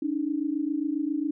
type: tone pair together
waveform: sine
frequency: 283.7 / 311.1 Hz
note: C#4 / D#4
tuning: +40 / 0 cents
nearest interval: major second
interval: 160 cents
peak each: -28 dBFS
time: 0.02-1.31 s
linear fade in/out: 5 ms
effects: none